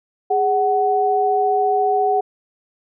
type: tone pair together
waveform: sine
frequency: 412.6 / 747.6 Hz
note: G#4 / F#5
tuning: -11 / +18 cents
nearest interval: minor seventh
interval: 1029 cents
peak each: -19 / -16 dBFS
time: 0.3-2.21 s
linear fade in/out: 10 ms
effects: none